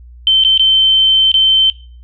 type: tone with dropouts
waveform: sine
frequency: 3094 Hz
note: G7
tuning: 23 cents flat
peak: -6 dBFS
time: 0.27-1.7 s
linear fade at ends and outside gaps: 1 ms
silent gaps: 0.438-0.448 / 0.577-0.595 / 1.317-1.341 s
effects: noise-tail reverb RT60 0.4 s tail -20 dB re dry + added 60 Hz sine -34 dBFS peak until 2.03 s